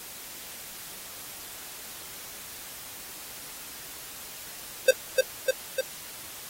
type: tone with echo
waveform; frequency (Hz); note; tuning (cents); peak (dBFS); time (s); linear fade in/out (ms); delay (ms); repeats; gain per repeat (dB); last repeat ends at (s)
square; 523.3; C5; 0; -14; 4.88-4.91; 5; 300; 3; -3; 5.81
effects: white hiss -42 dBFS RMS until 6.49 s + AAC 48 kbps